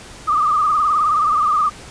sine tone with vibrato, 1217 Hz, D#6, 39 cents flat, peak -13 dBFS, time 0.27-1.7 s, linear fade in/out 20 ms, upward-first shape sine, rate 19 Hz, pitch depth 79 cents each way, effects pink hiss -38 dBFS RMS until 1.9 s + resampled to 22050 Hz

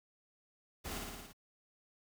pink noise with echo, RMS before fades -43 dBFS, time 0.84-0.99 s, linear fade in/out 20 ms, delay 57 ms, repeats 6, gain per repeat -2 dB, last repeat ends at 1.332 s, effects none

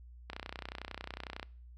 click train, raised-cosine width 0.3 ms, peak -24 dBFS, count 36, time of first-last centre 0.3-1.429 s, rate 31 Hz, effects noise-tail reverb RT60 0.5 s tail -24 dB re dry + added 60 Hz sine -50 dBFS peak until 1.77 s

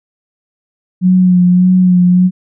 sine tone with vibrato, 181.4 Hz, F#3, 34 cents flat, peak -5 dBFS, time 1.01-2.31 s, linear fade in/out 50 ms, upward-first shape sine, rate 1.7 Hz, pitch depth 28 cents each way, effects none

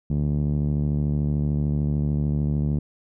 5% pulse tone with low-pass filter, 73.42 Hz, D2, in tune, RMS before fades -23 dBFS, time 0.1-2.79 s, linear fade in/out 5 ms, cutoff 170 Hz, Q 1.8, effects none

